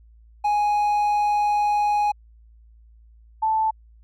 triangle / sine tone pair in turn, 830.6 / 878.3 Hz, G#5 / A5, 0 / -3 cents, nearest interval minor second, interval 97 cents, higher second, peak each -16 / -18 dBFS, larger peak first, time 0.44-2.12 / 3.42-3.71 s, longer first, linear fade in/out 10 ms, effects added 56 Hz sine -48 dBFS peak until 4.03 s

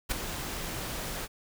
pink noise with ADSR envelope, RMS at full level -27 dBFS, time 0.09-1.28 s, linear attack 25 ms, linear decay 11 ms, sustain -9 dB, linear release 42 ms, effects none

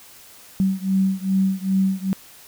sine beating tone pair, 190.4 / 192.9 Hz, F#3 / G3, +50 / -28 cents, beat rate 2.5 Hz, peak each -20 / -21 dBFS, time 0.6-2.13 s, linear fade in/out 0 ms, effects white hiss -46 dBFS RMS until 2.47 s

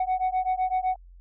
sine beating tone pair, 740 / 747.9 Hz, F#5 / F#5, 0 / +18 cents, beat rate 7.9 Hz, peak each -24 dBFS, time 0-0.96 s, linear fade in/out 5 ms, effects tanh soft clip ceiling -20 dBFS + added 44 Hz sine -46 dBFS peak until 1.2 s

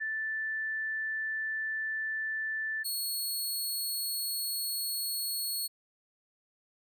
sine / 15% pulse tone pair in turn, 1760 / 4344 Hz, A6 / C#8, 0 / -36 cents, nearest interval octave + major third, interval 1564 cents, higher second, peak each -31 / -25 dBFS, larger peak second, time 0-2.84 / 2.84-5.68 s, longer neither, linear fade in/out 20 ms, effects none

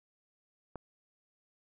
click, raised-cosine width 1 ms, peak -27 dBFS, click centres 0.757 s, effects none

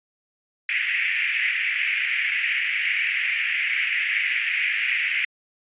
pink band-pass noise, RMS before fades -24 dBFS, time 0.69-5.25 s, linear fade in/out 2 ms, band 1900 to 2600 Hz, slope 48 dB/octave, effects resampled to 8000 Hz

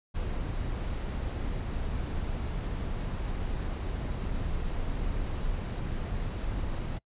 brown noise, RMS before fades -32 dBFS, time 0.14-6.99 s, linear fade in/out 20 ms, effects noise-tail reverb RT60 0.1 s tail -25 dB re dry + resampled to 8000 Hz

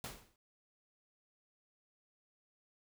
pink noise with exponential decay, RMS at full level -40 dBFS, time 0.04-0.36 s, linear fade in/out 1 ms, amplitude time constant 69 ms, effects none

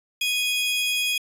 40% pulse tone pair together, 2489 / 3322 Hz, D#7 / G#7, 0 / 0 cents, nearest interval perfect fourth, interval 500 cents, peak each -24 dBFS, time 0.21-1.18 s, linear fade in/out 5 ms, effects resampled to 32000 Hz

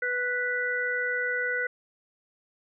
harmonic tone, 493.2 Hz, B4, 2 cents flat, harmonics 1 / 3 / 4, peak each -33 / -28 / -31 dBFS, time 0.02-1.67 s, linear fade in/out 5 ms, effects none

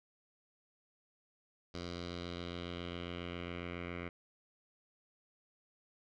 10% pulse tone with low-pass filter sweep, 87.31 Hz, F2, in tune, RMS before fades -43 dBFS, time 1.74-4.09 s, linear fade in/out 5 ms, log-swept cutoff 4700 to 2200 Hz, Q 3, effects none

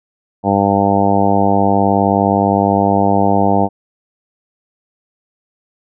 harmonic tone, 99.5 Hz, G2, 26 cents sharp, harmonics 1 / 2 / 3 / 4 / 5 / 6 / 7 / 8 / 9, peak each -21 / -16 / -19 / -22 / -20 / -22 / -17 / -18 / -20 dBFS, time 0.43-3.69 s, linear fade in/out 50 ms, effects none

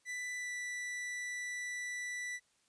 45% pulse tone with pitch glide, 1984 to 1970.3 Hz, B6 to B6, +7 to -5 cents, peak -38 dBFS, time 0.05-2.4 s, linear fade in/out 50 ms, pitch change -12 cents, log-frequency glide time 0.37-0.5 s, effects white hiss -73 dBFS RMS until 2.68 s + resampled to 22050 Hz

